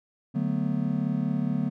triangle chord, B minor seventh, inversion first, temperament just, 148.16 / 185.21 / 222.2 / 246.9 Hz, D3 / F#3 / A3 / B3, +16 / +2 / +17 / 0 cents, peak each -28 dBFS, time 0.34-1.7 s, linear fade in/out 20 ms, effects none

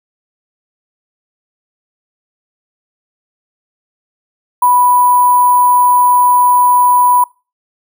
sine tone with sample-and-hold, 987 Hz, B5, 1 cent flat, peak -6 dBFS, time 4.62-7.24 s, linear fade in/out 5 ms, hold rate 11025 Hz, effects noise-tail reverb RT60 0.3 s tail -23 dB re dry

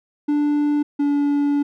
triangle tone pair in turn, 293.7 / 287.3 Hz, D4 / D4, 0 / -38 cents, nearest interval unison, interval 38 cents, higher first, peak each -14 dBFS, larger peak neither, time 0.28-0.83 / 0.99-1.63 s, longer second, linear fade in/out 10 ms, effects none

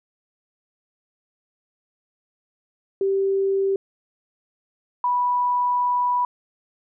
sine tone pair in turn, 390 / 982.7 Hz, G4 / B5, -9 / -9 cents, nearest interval octave + major third, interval 1600 cents, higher second, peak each -18 dBFS, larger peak neither, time 3.01-3.76 / 5.04-6.25 s, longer second, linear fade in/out 2 ms, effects none

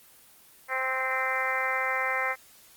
harmonic tone with a mistuned harmonic, 261.6 Hz, C4, in tune, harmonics 2 / 3 / 4 / 5 / 6 / 7 / 8 / 9, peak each -35 / -35 / -34 / -34 / -35 / -33 / -30 / -40 dBFS, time 0.68-2.36 s, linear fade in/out 50 ms, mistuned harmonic 8, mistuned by -20 cents, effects white hiss -55 dBFS RMS until 2.76 s + Opus 24 kbps

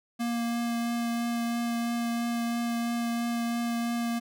square tone with vibrato, 234.9 Hz, A#3, 13 cents sharp, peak -28 dBFS, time 0.19-4.2 s, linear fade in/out 20 ms, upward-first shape triangle, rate 3 Hz, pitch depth 11 cents each way, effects none

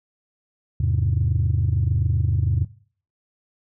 sine chord, E augmented, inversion none, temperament equal, 82.41 / 103.83 / 130.81 Hz, E2 / G#2 / B#2, 0 / 0 / 0 cents, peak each -21 / -21 / -22 dBFS, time 0.8-2.65 s, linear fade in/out 5 ms, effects noise-tail reverb RT60 0.5 s tail -21 dB re dry + tanh soft clip ceiling -12 dBFS

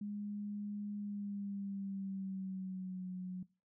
sine tone with pitch glide, 205.9 to 183.44 Hz, G#3 to F#3, -15 to -15 cents, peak -39 dBFS, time 0.01-3.43 s, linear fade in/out 5 ms, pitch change -200 cents, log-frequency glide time 0.96-3.1 s, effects noise-tail reverb RT60 0.3 s tail -21 dB re dry

